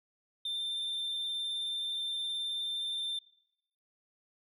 sine tone with vibrato, 3578 Hz, A7, 28 cents sharp, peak -30 dBFS, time 0.45-3.19 s, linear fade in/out 5 ms, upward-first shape square, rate 19 Hz, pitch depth 10 cents each way, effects noise-tail reverb RT60 0.8 s tail -24 dB re dry + tanh soft clip ceiling -32 dBFS

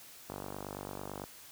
click train, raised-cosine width 1 ms, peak -26 dBFS, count 47, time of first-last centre 0.3-1.239 s, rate 49 Hz, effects white hiss -53 dBFS RMS until 1.51 s + high-pass 60 Hz 12 dB/octave

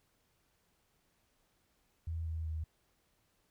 sine tone with pitch steps, 82 / 80.54 / 79.12 Hz, E2 / E2 / D#2, -9 / -40 / +30 cents, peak -35 dBFS, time 2.07-2.64 s, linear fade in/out 5 ms, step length 190 ms, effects pink hiss -75 dBFS RMS until 3.5 s

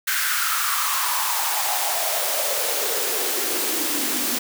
white noise with high-pass filter sweep, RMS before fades -23 dBFS, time 0.07-4.39 s, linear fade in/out 10 ms, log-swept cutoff 1600 to 240 Hz, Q 5.1, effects none

